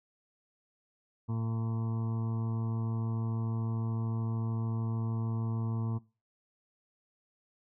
harmonic tone with a mistuned harmonic, 113.3 Hz, A#2, 49 cents flat, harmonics 1 / 2 / 3 / 4 / 6 / 7 / 8 / 9 / 10, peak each -31 / -37 / -48 / -49 / -56 / -58 / -51 / -52 / -54 dBFS, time 1.28-5.99 s, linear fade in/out 20 ms, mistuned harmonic 7, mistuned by +21 cents, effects noise-tail reverb RT60 0.3 s tail -20 dB re dry

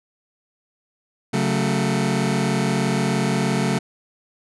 sawtooth chord, F# minor, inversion second, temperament just, 138.75 / 185 / 222 Hz, C#3 / F#3 / A3, +2 / 0 / +16 cents, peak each -19 dBFS, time 1.33-3.79 s, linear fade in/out 10 ms, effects resampled to 24000 Hz

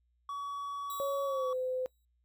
triangle tone, 1132 Hz, C#6, 36 cents sharp, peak -34 dBFS, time 0.29-1.53 s, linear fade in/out 2 ms
5% pulse tone with exponential decay, 3861 Hz, B7, 40 cents flat, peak -34 dBFS, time 0.9-2.05 s, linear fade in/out 1 ms, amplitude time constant 250 ms
sine tone with pitch glide, 554.4 to 511.3 Hz, C#5 to C5, 0 to -40 cents, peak -31 dBFS, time 1-1.86 s, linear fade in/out 0 ms, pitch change -140 cents, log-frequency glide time 1.25-1.47 s
effects noise-tail reverb RT60 0.1 s tail -23 dB re dry + added 60 Hz sine -70 dBFS peak until 2.24 s

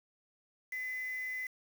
sine tone with quantisation, 2022 Hz, B6, 40 cents sharp, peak -36 dBFS, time 0.72-1.47 s, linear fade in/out 5 ms, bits 8, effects none

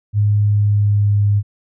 sine tone with pitch glide, 103.83 to 102.46 Hz, G#2 to G#2, 0 to -23 cents, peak -11 dBFS, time 0.13-1.43 s, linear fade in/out 50 ms, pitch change -23 cents, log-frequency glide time 0.37-1.19 s, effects none

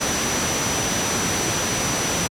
sine tone in noise, 5920 Hz, F#8, in tune, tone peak -26 dBFS, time 0-2.28 s, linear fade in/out 20 ms, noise pink, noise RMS -22 dBFS, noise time 0-2.28 s, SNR -7 dB, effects high-pass 100 Hz 12 dB/octave + low-pass 10000 Hz 12 dB/octave

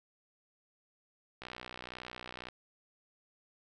click train, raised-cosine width 0.3 ms, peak -27 dBFS, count 67, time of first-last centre 1.42-2.486 s, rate 61.9 Hz, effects none

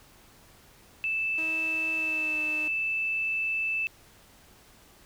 sine tone, 2637 Hz, E7, in tune, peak -26 dBFS, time 1.04-3.87 s, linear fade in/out 0 ms
sawtooth tone with pitch glide, 320 to 307.5 Hz, D#4 to D#4, +49 to -20 cents, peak -36 dBFS, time 1.38-2.68 s, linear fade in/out 2 ms, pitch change -69 cents, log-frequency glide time 1.95-2.4 s
effects pink hiss -56 dBFS RMS until 5.05 s

